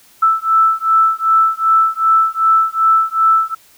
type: beating tone pair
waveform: sine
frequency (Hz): 1318.5 / 1321.1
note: E6 / E6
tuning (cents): 0 / +3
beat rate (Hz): 2.6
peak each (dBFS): -13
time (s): 0.22-3.55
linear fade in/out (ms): 10
effects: white hiss -48 dBFS RMS until 3.77 s